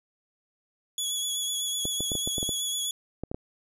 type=tone with vibrato; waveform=20% pulse; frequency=3383 Hz; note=G#7; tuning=31 cents sharp; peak=-22 dBFS; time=0.98-2.91 s; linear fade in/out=2 ms; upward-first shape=triangle; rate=8 Hz; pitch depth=28 cents each way
type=clicks; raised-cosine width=2 ms; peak=-19 dBFS; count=11; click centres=1.854 / 2.006 / 2.118 / 2.153 / 2.275 / 2.382 / 2.429 / 2.492 / 3.236 / 3.315 / 3.345 s
effects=none